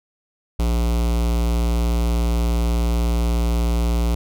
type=tone with notch filter; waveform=square; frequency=58.27 Hz; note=A#1; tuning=in tune; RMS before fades=-19 dBFS; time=0.59-4.15 s; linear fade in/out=5 ms; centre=1700 Hz; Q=1.7; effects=none